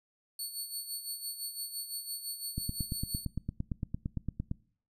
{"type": "tone with tremolo", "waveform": "10% pulse", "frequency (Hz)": 4435, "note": "C#8", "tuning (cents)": 0, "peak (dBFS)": -27, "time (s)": [0.39, 3.25], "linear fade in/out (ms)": 2, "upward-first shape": "sine", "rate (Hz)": 5.9, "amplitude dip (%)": 65}
{"type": "click train", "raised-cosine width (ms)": 5, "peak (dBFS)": -21, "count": 18, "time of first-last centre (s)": [2.58, 4.514], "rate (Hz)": 8.79}
{"effects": ["noise-tail reverb RT60 0.5 s tail -22 dB re dry", "resampled to 32000 Hz"]}